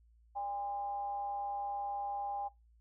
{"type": "tone with frequency modulation", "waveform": "sine", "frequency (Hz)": 809, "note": "G#5", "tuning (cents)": -46, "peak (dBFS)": -35, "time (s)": [0.35, 2.49], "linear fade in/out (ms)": 20, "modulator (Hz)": 224, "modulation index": 0.34, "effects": ["noise-tail reverb RT60 0.2 s tail -21 dB re dry", "added 57 Hz sine -62 dBFS peak until 2.8 s"]}